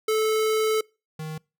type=tone pair in turn; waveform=square; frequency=435.7 / 156.37 Hz; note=A4 / D#3; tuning=-17 / +9 cents; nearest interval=octave + tritone; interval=1774 cents; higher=first; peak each=-21 / -32 dBFS; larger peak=first; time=0.08-0.81 / 1.19-1.38 s; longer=first; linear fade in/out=5 ms; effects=noise-tail reverb RT60 0.3 s tail -26 dB re dry